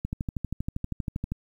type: click train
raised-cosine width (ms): 5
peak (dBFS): -17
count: 17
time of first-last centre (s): 0.05-1.32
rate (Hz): 12.6
effects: 9-bit